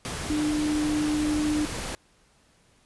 sine tone in noise, 301.4 Hz, D4, 45 cents sharp, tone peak -23 dBFS, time 0.3-1.65 s, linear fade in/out 0 ms, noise pink, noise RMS -33 dBFS, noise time 0.05-1.95 s, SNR +7 dB, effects pink hiss -62 dBFS RMS until 2.85 s + resampled to 24000 Hz

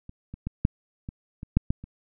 clicks, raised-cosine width 5 ms, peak -28 / -25 / -17 / -7 / -22 / -24 / -6 / -11 / -27 dBFS, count 9, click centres 0.094 / 0.34 / 0.47 / 0.651 / 1.089 / 1.431 / 1.57 / 1.705 / 1.84 s, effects none

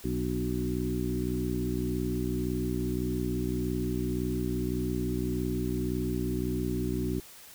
harmonic tone with a mistuned harmonic, 61.74 Hz, B1, in tune, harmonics 1 / 2 / 3 / 4 / 5 / 6, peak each -35 / -35 / -35 / -35 / -35 / -35 dBFS, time 0.04-7.2 s, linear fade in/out 5 ms, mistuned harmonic 5, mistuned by -23 cents, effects white hiss -50 dBFS RMS until 7.54 s

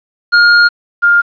square / sine tone pair in turn, 1419 / 1406.8 Hz, F6 / F6, +27 / +12 cents, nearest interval unison, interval 15 cents, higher first, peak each -5 dBFS, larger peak neither, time 0.32-0.69 / 1.02-1.22 s, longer first, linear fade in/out 20 ms, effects resampled to 11025 Hz + 7-bit

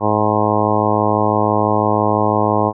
harmonic tone, 106 Hz, G#2, 36 cents sharp, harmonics 1 / 2 / 3 / 4 / 5 / 6 / 7 / 8 / 9 / 10, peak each -22 / -22 / -22 / -22 / -22 / -22 / -22 / -22 / -22 / -22 dBFS, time 0-2.73 s, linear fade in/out 50 ms, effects none

